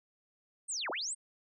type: linear two-way sweep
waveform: sine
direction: down then up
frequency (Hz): 8870 to 280 to 8870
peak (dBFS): -34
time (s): 0.68-1.15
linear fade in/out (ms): 20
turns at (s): 0.9
effects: none